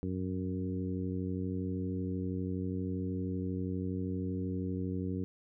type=harmonic tone with a mistuned harmonic; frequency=92.6 Hz; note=F#2; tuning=2 cents sharp; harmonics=1 / 2 / 3 / 4 / 5; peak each=-37 / -37 / -38 / -43 / -45 dBFS; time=0.03-5.24 s; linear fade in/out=0 ms; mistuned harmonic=1; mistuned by=+15 cents; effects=none